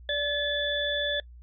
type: tone cluster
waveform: sine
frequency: 582 / 1722 / 3468 Hz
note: D5 / A6 / A7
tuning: -16 / -38 / -26 cents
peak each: -30 / -30 / -29 dBFS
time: 0.09-1.2 s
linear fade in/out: 2 ms
effects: noise-tail reverb RT60 0.1 s tail -23 dB re dry + added 60 Hz sine -45 dBFS peak until 1.42 s